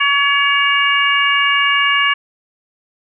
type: harmonic tone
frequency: 565 Hz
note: C#5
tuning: 33 cents sharp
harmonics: 2 / 3 / 4 / 5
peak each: -17 / -17 / -17 / -17 dBFS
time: 0-2.14 s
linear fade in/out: 10 ms
effects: none